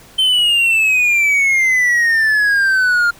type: exponential sweep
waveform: triangle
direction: down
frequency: 3106 to 1396.9 Hz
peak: -9 dBFS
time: 0.18-3.11 s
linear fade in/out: 10 ms
effects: pink hiss -43 dBFS RMS until 3.19 s